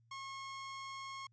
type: tone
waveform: sawtooth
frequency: 1085 Hz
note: C#6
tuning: 37 cents flat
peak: -40 dBFS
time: 0.11-1.27 s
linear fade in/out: 5 ms
effects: added 115 Hz sine -67 dBFS peak until 1.32 s + resampled to 16000 Hz